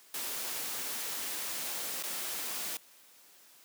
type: noise with dropouts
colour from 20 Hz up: white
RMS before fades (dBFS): -37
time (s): 0.14-2.77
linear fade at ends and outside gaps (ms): 2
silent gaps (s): 2.026-2.036
effects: white hiss -59 dBFS RMS until 3.64 s + high-pass 200 Hz 12 dB/octave